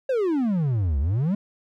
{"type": "exponential two-way sweep", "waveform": "triangle", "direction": "down then up", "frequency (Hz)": [551, 65.8, 213.5], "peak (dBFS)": -18, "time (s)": [0.09, 1.35], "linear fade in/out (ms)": 5, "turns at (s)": 0.99, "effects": []}